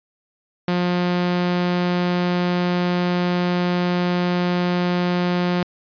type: tone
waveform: sawtooth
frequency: 177.6 Hz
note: F3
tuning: 29 cents sharp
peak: -14 dBFS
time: 0.68-5.63 s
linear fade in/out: 2 ms
effects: resampled to 11025 Hz